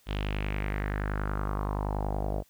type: tone with low-pass filter sweep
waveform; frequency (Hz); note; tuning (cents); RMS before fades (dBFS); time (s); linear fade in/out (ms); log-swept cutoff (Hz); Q
sawtooth; 50.6; G#1; -44; -31; 0.06-2.44; 50; 3300 to 620; 3.6
effects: white hiss -64 dBFS RMS until 2.49 s